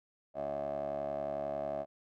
15% pulse tone with band-pass filter, 71.1 Hz, C#2, 45 cents sharp, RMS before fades -37 dBFS, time 0.34-1.86 s, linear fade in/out 50 ms, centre 610 Hz, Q 8.3, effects none

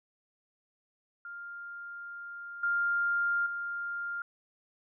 sine tone with level steps, 1400 Hz, F6, 4 cents sharp, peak -40 / -26 / -33 dBFS, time 1.25-4.22 s, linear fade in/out 2 ms, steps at 2.63 / 3.46 s, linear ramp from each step 5 ms, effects none

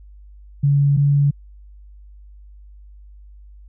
sine tone pair in turn, 141.8 / 142.56 Hz, C#3 / C#3, +40 / +49 cents, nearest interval unison, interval 9 cents, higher second, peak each -12 dBFS, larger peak neither, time 0.63-0.97 / 0.97-1.31 s, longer neither, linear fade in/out 10 ms, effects added 50 Hz sine -40 dBFS peak until 3.68 s

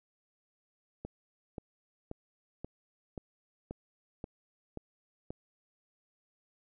click train, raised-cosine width 2 ms, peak -26 dBFS, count 9, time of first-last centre 1.05-5.305 s, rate 1.88 Hz, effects none

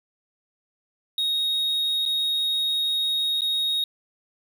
triangle tone with dropouts, 3751 Hz, A#7, 10 cents sharp, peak -20 dBFS, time 1.18-3.84 s, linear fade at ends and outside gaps 2 ms, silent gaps 2.054-2.06 / 3.409-3.418 s, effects none

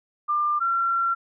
sine tone pair in turn, 1195 / 1364.5 Hz, D6 / F6, +30 / -41 cents, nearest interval major second, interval 229 cents, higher second, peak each -20 dBFS, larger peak neither, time 0.28-0.6 / 0.6-1.15 s, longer second, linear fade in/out 20 ms, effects none

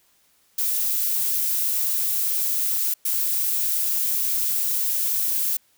violet noise bursts at uneven times, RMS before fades -23 dBFS, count 2, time 0.58-2.94 / 3.05-5.57 s, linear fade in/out 5 ms, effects white hiss -62 dBFS RMS until 5.77 s

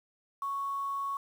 sine tone with quantisation, 1108.7 Hz, C#6, in tune, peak -31 dBFS, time 0.42-1.17 s, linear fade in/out 2 ms, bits 9, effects none

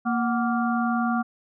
harmonic tone with a mistuned harmonic, 233.1 Hz, A#3, in tune, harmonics 1 / 3 / 5 / 6, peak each -23 / -28 / -30 / -31 dBFS, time 0.05-1.23 s, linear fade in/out 20 ms, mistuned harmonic 3, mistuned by +100 cents, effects none

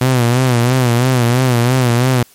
sawtooth tone with vibrato, 124 Hz, B2, 7 cents sharp, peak -6 dBFS, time 0.01-2.23 s, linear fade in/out 5 ms, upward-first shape sine, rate 3 Hz, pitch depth 91 cents each way, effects white hiss -47 dBFS RMS until 2.34 s + MP3 64 kbps

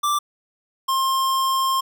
square tone pair in turn, 1174.7 / 1062.1 Hz, D6 / C6, 0 / +26 cents, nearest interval major second, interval 174 cents, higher first, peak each -19 dBFS, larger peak neither, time 0.03-0.19 / 0.88-1.81 s, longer second, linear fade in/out 10 ms, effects none

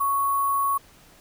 sine tone with sample-and-hold, 1108.7 Hz, C#6, in tune, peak -20 dBFS, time 0-0.78 s, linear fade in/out 10 ms, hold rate 11025 Hz, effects pink hiss -53 dBFS RMS until 1.2 s

